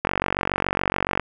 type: click train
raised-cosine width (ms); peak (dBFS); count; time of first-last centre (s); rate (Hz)
0.5; -5; 55; 0.05-1.196; 47.1
effects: none